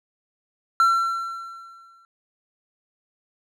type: tone with exponential decay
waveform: triangle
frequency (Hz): 1354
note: E6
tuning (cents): +46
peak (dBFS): -11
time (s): 0.8-2.05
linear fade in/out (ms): 1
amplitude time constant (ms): 270
effects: none